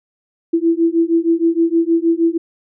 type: beating tone pair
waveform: sine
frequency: 329.6 / 336 Hz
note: E4 / E4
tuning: 0 / +33 cents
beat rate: 6.4 Hz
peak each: -15 dBFS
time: 0.53-2.38 s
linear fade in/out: 10 ms
effects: none